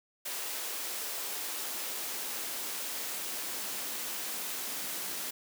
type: noise with high-pass filter sweep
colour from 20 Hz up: white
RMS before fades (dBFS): -37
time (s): 0.25-5.31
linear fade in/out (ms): 10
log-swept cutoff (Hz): 400 to 200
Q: 1
effects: none